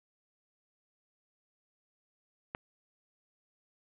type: click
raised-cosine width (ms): 0.5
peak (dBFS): -21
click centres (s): 2.549
effects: resampled to 8000 Hz + 9-bit